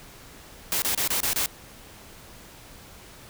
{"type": "noise bursts", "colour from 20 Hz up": "white", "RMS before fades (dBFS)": -25, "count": 6, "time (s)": [0.72, 1.46], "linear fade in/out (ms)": 0, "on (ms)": 100, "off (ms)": 28, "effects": ["pink hiss -47 dBFS RMS until 3.29 s"]}